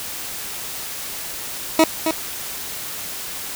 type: tone with echo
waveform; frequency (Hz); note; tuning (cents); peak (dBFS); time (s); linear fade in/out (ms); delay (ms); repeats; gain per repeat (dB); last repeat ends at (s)
20% pulse; 320; D#4; +49; -5; 1.79-1.84; 2; 270; 1; -7; 2.11
effects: white hiss -30 dBFS RMS until 3.55 s